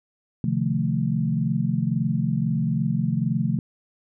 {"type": "chord", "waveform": "sine", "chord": "F dominant seventh", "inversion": "second", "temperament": "equal with one note detuned", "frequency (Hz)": [130.81, 152.36, 174.61, 220], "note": ["C3", "Eb3", "F3", "A3"], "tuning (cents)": [0, -36, 0, 0], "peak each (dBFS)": -26, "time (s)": [0.44, 3.59], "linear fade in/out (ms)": 2, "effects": []}